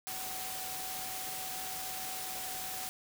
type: tone in noise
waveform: sine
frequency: 752 Hz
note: F#5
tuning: 28 cents sharp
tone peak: -45 dBFS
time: 0.07-2.89 s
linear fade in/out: 0 ms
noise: white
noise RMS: -40 dBFS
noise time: 0.07-2.89 s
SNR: -8 dB
effects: none